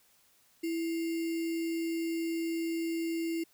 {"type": "tone with sample-and-hold", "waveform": "sine", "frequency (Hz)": 330.5, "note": "E4", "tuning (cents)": 5, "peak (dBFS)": -30, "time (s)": [0.63, 3.44], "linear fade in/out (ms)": 10, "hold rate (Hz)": 2450, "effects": ["white hiss -66 dBFS RMS until 3.53 s"]}